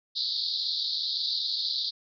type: band-pass noise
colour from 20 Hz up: pink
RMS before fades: -30 dBFS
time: 0.15-1.91 s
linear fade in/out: 20 ms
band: 3700 to 4800 Hz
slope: 96 dB/octave
effects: none